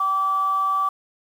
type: tone pair together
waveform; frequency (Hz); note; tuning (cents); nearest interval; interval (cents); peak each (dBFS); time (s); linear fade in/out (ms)
sine; 772 / 1156.7; G5 / D6; -27 / -27; perfect fifth; 700; -30 / -18; 0-0.89; 5
effects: tanh soft clip ceiling -12 dBFS + 8-bit